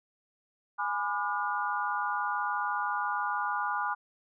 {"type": "chord", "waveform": "sine", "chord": "G# diminished seventh", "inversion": "none", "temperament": "just", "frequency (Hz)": [830.6, 996.7, 1196.1, 1435.3], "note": ["G#5", "B5", "D6", "F6"], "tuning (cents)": [0, 16, 31, 47], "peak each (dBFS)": -34, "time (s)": [0.78, 3.95], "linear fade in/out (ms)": 20, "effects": []}